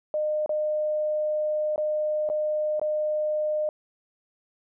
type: tone with dropouts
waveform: sine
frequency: 609 Hz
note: D#5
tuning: 37 cents flat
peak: -23 dBFS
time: 0.14-3.69 s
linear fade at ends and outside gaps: 1 ms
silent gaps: 0.461-0.493 / 1.76-1.779 / 2.29-2.299 / 2.796-2.815 s
effects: none